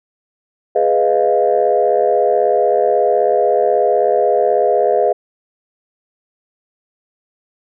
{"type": "chord", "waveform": "sine", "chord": "F half-diminished seventh", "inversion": "first", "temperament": "equal", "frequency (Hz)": [415.3, 493.9, 622.3, 698.5], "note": ["Ab4", "Cb5", "Eb5", "F5"], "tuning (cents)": [0, 0, 0, 0], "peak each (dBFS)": -16, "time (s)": [0.75, 5.13], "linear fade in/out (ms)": 10, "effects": ["tanh soft clip ceiling -2 dBFS"]}